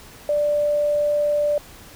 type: tone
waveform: sine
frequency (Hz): 589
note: D5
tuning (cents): +5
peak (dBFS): -17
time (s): 0.29-1.58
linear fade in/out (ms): 2
effects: pink hiss -44 dBFS RMS until 1.95 s